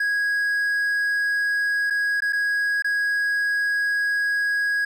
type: tone with dropouts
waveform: triangle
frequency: 1654 Hz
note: G#6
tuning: 8 cents flat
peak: -18 dBFS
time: 0-4.85 s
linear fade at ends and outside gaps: 5 ms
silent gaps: 1.901-1.905 / 2.205-2.22 / 2.325-2.33 / 2.823-2.844 s
effects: none